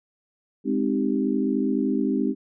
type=chord; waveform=sine; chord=Ab major seventh; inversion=none; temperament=equal; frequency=207.7 / 261.6 / 311.1 / 392 Hz; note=Ab3 / C4 / Eb4 / G4; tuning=0 / 0 / 0 / 0 cents; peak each=-26 / -24 / -27 / -29 dBFS; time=0.64-2.35 s; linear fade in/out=50 ms; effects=none